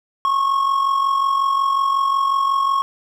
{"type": "tone with amplitude modulation", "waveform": "triangle", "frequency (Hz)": 1094, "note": "C#6", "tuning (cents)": -23, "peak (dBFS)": -11, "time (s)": [0.25, 2.82], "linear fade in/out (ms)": 0, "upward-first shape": "sine", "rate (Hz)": 45.5, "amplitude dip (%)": 55, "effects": []}